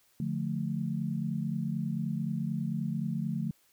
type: chord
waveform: sine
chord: D minor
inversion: none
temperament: just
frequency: 146.83 / 176.2 / 220.2 Hz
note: D3 / F3 / A3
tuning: 0 / +16 / +2 cents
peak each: -34 dBFS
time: 0.2-3.51 s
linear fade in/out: 2 ms
effects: white hiss -67 dBFS RMS until 3.72 s